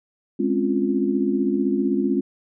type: chord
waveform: sine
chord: Db major seventh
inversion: second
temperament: equal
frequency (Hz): 207.7 / 261.6 / 277.2 / 349.2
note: Ab3 / C4 / Db4 / F4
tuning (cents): 0 / 0 / 0 / 0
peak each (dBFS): -24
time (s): 0.39-2.21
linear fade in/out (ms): 10
effects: none